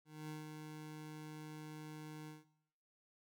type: tone with ADSR envelope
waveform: 25% pulse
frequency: 153.8 Hz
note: D#3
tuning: 20 cents flat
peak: -40 dBFS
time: 0.05-2.45 s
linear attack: 240 ms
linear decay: 160 ms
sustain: -4 dB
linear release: 170 ms
effects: noise-tail reverb RT60 0.8 s tail -17 dB re dry